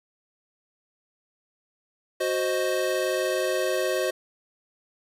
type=chord; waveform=square; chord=C diminished; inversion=second; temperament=equal; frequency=370 / 523.3 / 622.3 Hz; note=Gb4 / C5 / Eb5; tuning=0 / 0 / 0 cents; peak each=-29 / -28 / -29 dBFS; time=2.2-4.11 s; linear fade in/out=10 ms; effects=resampled to 32000 Hz + 9-bit